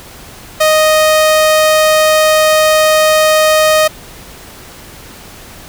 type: tone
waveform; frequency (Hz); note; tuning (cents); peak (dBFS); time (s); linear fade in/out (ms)
sawtooth; 622; D#5; -1; -3; 0.6-3.88; 10
effects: pink hiss -34 dBFS RMS until 5.68 s